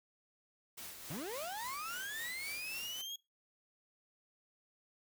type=noise with tremolo; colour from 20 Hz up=white; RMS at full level=-47 dBFS; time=0.77-3.02 s; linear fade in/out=10 ms; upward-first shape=sine; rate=3.6 Hz; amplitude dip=40%
type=linear sweep; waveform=35% pulse; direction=up; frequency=120.6 to 3322 Hz; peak=-39 dBFS; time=1.1-3.16 s; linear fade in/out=5 ms
effects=noise-tail reverb RT60 0.2 s tail -21 dB re dry